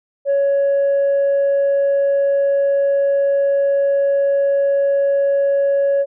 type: tone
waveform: sine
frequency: 558 Hz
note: C#5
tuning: 11 cents sharp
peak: -11 dBFS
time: 0.25-6.06 s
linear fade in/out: 50 ms
effects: tanh soft clip ceiling -11 dBFS